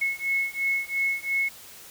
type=beating tone pair; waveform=sine; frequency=2185 / 2187.9 Hz; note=C#7 / C#7; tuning=-26 / -23 cents; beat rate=2.9 Hz; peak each=-27 dBFS; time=0.01-1.49 s; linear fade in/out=10 ms; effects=white hiss -46 dBFS RMS until 1.9 s